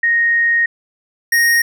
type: tone pair in turn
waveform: sine / square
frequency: 1864.7 / 1864.7 Hz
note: A#6 / A#6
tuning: 0 / 0 cents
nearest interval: unison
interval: 0 cents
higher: neither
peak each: -11 dBFS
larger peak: neither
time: 0.03-0.66 / 1.32-1.62 s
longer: first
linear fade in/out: 5 ms
effects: none